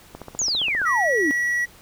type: click train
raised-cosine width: 1 ms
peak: -21 dBFS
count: 11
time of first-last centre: 0.15-0.817 s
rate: 15 Hz
type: exponential sweep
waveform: sine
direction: down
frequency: 7130 to 272.3 Hz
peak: -20 dBFS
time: 0.39-1.31 s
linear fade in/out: 0 ms
type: tone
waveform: triangle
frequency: 1932 Hz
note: B6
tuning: 39 cents flat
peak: -18 dBFS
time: 0.85-1.66 s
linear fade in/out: 20 ms
effects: pink hiss -49 dBFS RMS until 1.81 s